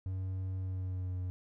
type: tone with pitch glide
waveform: triangle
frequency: 94 to 91.22 Hz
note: F#2 to F#2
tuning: +28 to -24 cents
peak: -32 dBFS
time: 0.06-1.3 s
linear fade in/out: 0 ms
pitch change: -52 cents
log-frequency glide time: 0.57-1.19 s
effects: none